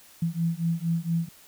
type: beating tone pair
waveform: sine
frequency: 164.81 / 169.11 Hz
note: E3 / E3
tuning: 0 / +45 cents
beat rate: 4.3 Hz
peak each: -27 dBFS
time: 0.22-1.29 s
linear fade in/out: 5 ms
effects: white hiss -53 dBFS RMS until 1.47 s